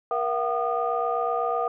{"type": "tone cluster", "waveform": "sine", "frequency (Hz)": [475, 684, 752, 1220], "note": ["A#4", "F5", "F#5", "D#6"], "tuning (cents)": [33, -36, 28, -34], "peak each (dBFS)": -28, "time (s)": [0.11, 1.68], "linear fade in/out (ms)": 2, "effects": ["tanh soft clip ceiling -13 dBFS"]}